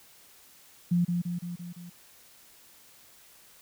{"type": "tone with echo", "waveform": "sine", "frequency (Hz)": 174.61, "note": "F3", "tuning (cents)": 0, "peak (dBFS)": -21, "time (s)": [0.91, 1.05], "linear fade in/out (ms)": 10, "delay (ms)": 170, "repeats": 5, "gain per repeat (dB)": -4, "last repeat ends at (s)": 1.9, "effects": ["white hiss -56 dBFS RMS until 3.61 s"]}